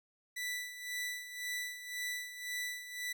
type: tone with tremolo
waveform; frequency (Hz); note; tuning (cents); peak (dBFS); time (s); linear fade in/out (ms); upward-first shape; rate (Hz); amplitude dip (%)
sawtooth; 1975.5; B6; 0; -32; 0.36-3.13; 10; sine; 1.9; 70
effects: none